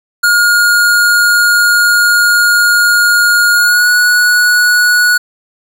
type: tone with pitch glide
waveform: square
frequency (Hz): 1427 to 1463.7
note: F6 to F#6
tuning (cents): +37 to -19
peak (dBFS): -7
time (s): 0.23-5.18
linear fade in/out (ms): 10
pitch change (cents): +44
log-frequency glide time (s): 3.52-3.9
effects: none